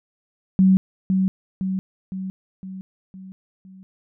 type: tone with echo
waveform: sine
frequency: 189.2 Hz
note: F#3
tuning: 39 cents sharp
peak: -11 dBFS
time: 0.59-0.77 s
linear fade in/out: 0 ms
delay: 510 ms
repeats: 6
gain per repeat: -5 dB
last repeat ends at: 3.83 s
effects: none